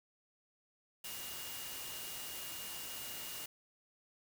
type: tone in noise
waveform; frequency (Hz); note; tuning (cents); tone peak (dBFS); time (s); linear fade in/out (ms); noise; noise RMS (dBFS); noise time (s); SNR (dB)
sine; 2851; F7; +35; -51; 1.04-3.46; 5; white; -45; 1.04-3.46; -9
effects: none